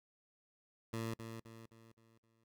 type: tone with echo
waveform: 15% pulse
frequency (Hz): 113.4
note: A#2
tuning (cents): -47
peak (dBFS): -32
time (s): 0.93-1.14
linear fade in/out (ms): 5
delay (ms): 260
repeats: 5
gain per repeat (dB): -7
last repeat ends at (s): 2.44
effects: noise-tail reverb RT60 0.1 s tail -24 dB re dry